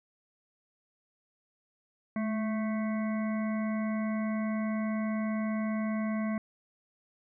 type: harmonic tone with a mistuned harmonic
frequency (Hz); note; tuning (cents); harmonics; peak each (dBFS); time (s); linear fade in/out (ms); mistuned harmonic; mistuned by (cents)
220; A3; 0; 1 / 3 / 5 / 7 / 9 / 10; -29 / -39 / -43 / -49 / -45 / -50; 2.16-6.38; 2; 1; -39
effects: none